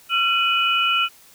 sine tone cluster, 1364 / 2497 / 2953 Hz, F6 / D#7 / F#7, -41 / +6 / -4 cents, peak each -21 dBFS, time 0.09-1.09 s, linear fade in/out 50 ms, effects white hiss -50 dBFS RMS until 1.34 s

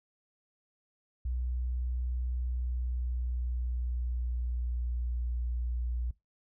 sine tone with pitch glide, 61.74 to 60.09 Hz, B1 to B1, 0 to -47 cents, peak -30 dBFS, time 1.25-6.11 s, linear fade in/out 5 ms, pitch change -47 cents, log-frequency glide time 2.39-5.19 s, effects noise-tail reverb RT60 0.2 s tail -21 dB re dry

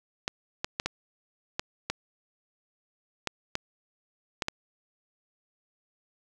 clicks, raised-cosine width 0.2 ms, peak -11 dBFS, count 10, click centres 0.279 / 0.645 / 0.799 / 0.86 / 1.595 / 1.9 / 3.273 / 3.554 / 4.422 / 4.484 s, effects none

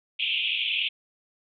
pink band-pass noise, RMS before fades -27 dBFS, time 0.19-0.89 s, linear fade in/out 10 ms, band 2400 to 3400 Hz, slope 96 dB/octave, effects none

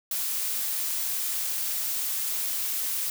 blue noise, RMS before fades -29 dBFS, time 0.11-3.1 s, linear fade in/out 2 ms, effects none

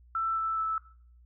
sine tone with pitch steps, 1331 / 1321.8 / 1312.7 Hz, E6 / E6 / E6, +16 / +4 / -8 cents, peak -27 dBFS, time 0.15-0.78 s, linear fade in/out 2 ms, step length 210 ms, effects noise-tail reverb RT60 0.5 s tail -18 dB re dry + added 60 Hz sine -54 dBFS peak until 1.25 s

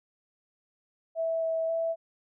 sine tone with pitch steps, 655 / 651 / 659 Hz, E5 / E5 / E5, -11 / -22 / -1 cents, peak -26 dBFS, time 1.15-1.96 s, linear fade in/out 50 ms, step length 270 ms, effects none

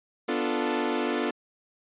sawtooth chord, B half-diminished seventh, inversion none, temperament equal, 246.9 / 293.7 / 349.2 / 440 Hz, B3 / D4 / F4 / A4, 0 / 0 / 0 / 0 cents, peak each -27 dBFS, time 0.28-1.31 s, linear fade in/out 10 ms, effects resampled to 8000 Hz

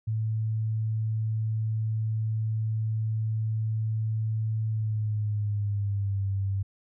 sine tone with pitch glide, 110 to 98 Hz, A2 to G2, 0 to 0 cents, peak -25 dBFS, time 0.07-6.63 s, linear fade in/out 10 ms, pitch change -200 cents, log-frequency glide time 4.69-6.27 s, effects none

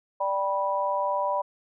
sine chord, G major, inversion second, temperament just, 588 / 784 / 980 Hz, D5 / G5 / B5, +2 / 0 / -14 cents, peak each -28 / -32 / -26 dBFS, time 0.2-1.42 s, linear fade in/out 10 ms, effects none

